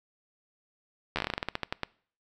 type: slowing click train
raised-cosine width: 0.3 ms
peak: -13 dBFS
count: 16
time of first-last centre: 1.16-1.833 s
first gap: 12 ms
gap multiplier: 1.17
effects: noise-tail reverb RT60 0.5 s tail -23 dB re dry